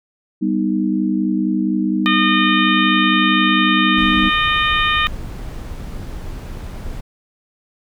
sine chord, G augmented, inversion none, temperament equal, 196 / 246.9 / 311.1 Hz, G3 / B3 / D#4, 0 / 0 / 0 cents, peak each -19 / -21 / -19 dBFS, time 0.41-4.3 s, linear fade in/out 20 ms
harmonic tone, 611 Hz, D#5, 32 cents flat, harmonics 2 / 3 / 4 / 5 / 6, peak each -18 / -20 / -21 / -22 / -23 dBFS, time 2.06-5.07 s, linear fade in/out 0 ms
brown noise, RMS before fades -28 dBFS, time 3.97-7.01 s, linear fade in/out 10 ms
effects none

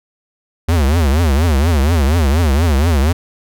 square tone with vibrato, 76.3 Hz, D#2, 33 cents flat, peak -11 dBFS, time 0.68-3.13 s, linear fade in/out 10 ms, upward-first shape triangle, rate 4.2 Hz, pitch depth 280 cents each way, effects none

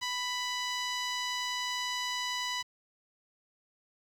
10% pulse tone, 991 Hz, B5, 6 cents sharp, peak -23 dBFS, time 0.01-2.63 s, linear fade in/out 20 ms, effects low-pass 8000 Hz 12 dB/octave + 9-bit

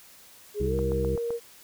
sine tone with pitch glide, 415.3 to 468.9 Hz, G#4 to A#4, 0 to +10 cents, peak -27 dBFS, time 0.54-1.4 s, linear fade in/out 50 ms, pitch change +210 cents, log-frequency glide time 0.65-0.75 s
harmonic tone, 65.41 Hz, C2, in tune, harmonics 1 / 2 / 3 / 5 / 6, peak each -29 / -32 / -34 / -36 / -37 dBFS, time 0.6-1.16 s, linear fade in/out 5 ms
click train, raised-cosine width 1 ms, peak -24 dBFS, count 5, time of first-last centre 0.79-1.305 s, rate 7.76 Hz
effects white hiss -52 dBFS RMS until 1.63 s

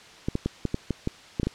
clicks, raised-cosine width 3 ms, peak -12 dBFS, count 10, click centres 0.285 / 0.354 / 0.46 / 0.653 / 0.744 / 0.907 / 1.074 / 1.398 / 1.432 / 1.47 s, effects white hiss -48 dBFS RMS until 1.54 s + low-pass 5000 Hz 12 dB/octave

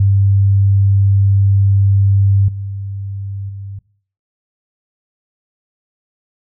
sine tone with level steps, 98.7 Hz, G2, 12 cents sharp, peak -8 / -21 / -25 dBFS, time 0-3.79 s, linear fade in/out 5 ms, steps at 2.48 / 3.49 s, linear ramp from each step 5 ms, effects noise-tail reverb RT60 0.5 s tail -20 dB re dry

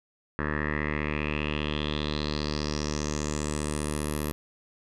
10% pulse tone with low-pass filter sweep, 75 Hz, D2, 37 cents sharp, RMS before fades -30 dBFS, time 0.39-4.32 s, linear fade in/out 0 ms, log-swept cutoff 1600 to 12000 Hz, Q 5.4, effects none

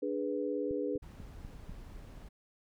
sine chord, G# diminished, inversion second, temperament equal, 293.7 / 415.3 / 493.9 Hz, D4 / G#4 / B4, 0 / 0 / 0 cents, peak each -36 dBFS, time 0.02-0.98 s, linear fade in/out 10 ms
click train, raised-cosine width 5 ms, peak -33 dBFS, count 5, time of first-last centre 0.71-1.695 s, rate 4.06 Hz
brown noise, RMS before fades -48 dBFS, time 1.02-2.29 s, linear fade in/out 10 ms
effects none

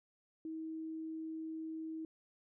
sine tone, 319.6 Hz, D#4, 47 cents sharp, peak -40 dBFS, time 0.45-2.05 s, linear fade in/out 2 ms, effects none

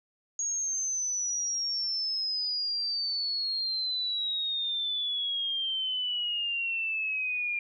sine exponential sweep, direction down, 6645 to 2398 Hz, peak -28 dBFS, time 0.39-7.59 s, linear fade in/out 2 ms, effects none

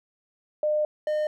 sine / triangle tone pair in turn, 605 / 608.5 Hz, D#5 / D#5, -49 / -39 cents, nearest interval unison, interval 10 cents, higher second, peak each -21 / -21 dBFS, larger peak neither, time 0.63-0.85 / 1.07-1.27 s, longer first, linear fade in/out 2 ms, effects none

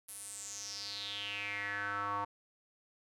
square tone with band-pass filter sweep, 101.6 Hz, G#2, 38 cents flat, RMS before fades -40 dBFS, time 0.08-2.25 s, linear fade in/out 10 ms, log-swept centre 11000 to 990 Hz, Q 6.1, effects none

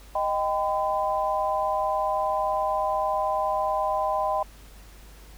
sine chord, Eb augmented, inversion none, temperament equal with one note detuned, 622.3 / 784 / 1013.2 Hz, Eb5 / G5 / B5, 0 / 0 / +44 cents, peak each -27 dBFS, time 0.15-4.43 s, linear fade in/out 5 ms, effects added 50 Hz sine -46 dBFS peak until 5.37 s + pink hiss -52 dBFS RMS until 5.37 s

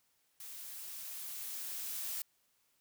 blue noise with level ramp, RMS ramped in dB -48 to -39 dBFS, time 0.4-2.22 s, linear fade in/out 2 ms, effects white hiss -75 dBFS RMS until 2.8 s

